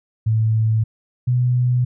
sine tone pair in turn, 110.6 / 124.14 Hz, A2 / B2, +9 / +9 cents, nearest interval major second, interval 200 cents, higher second, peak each -14 dBFS, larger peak neither, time 0.26-0.84 / 1.27-1.85 s, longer neither, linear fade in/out 10 ms, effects none

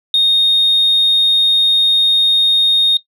sine tone, 3700 Hz, A#7, 14 cents flat, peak -7 dBFS, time 0.14-2.97 s, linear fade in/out 2 ms, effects noise-tail reverb RT60 0.1 s tail -18 dB re dry + tanh soft clip ceiling -6 dBFS

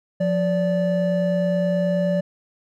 triangle tone pair together, 177.18 / 581 Hz, F3 / D5, +25 / -19 cents, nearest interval octave + major sixth, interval 2056 cents, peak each -19 dBFS, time 0.2-2.21 s, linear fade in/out 10 ms, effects none

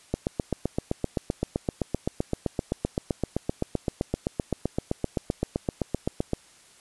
click train, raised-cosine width 2 ms, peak -11 dBFS, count 49, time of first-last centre 0.14-6.334 s, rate 7.75 Hz, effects white hiss -55 dBFS RMS until 6.8 s + resampled to 24000 Hz

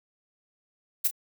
violet noise with echo, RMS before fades -23 dBFS, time 1.04-1.08 s, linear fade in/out 10 ms, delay 32 ms, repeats 1, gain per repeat -11 dB, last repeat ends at 1.112 s, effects none

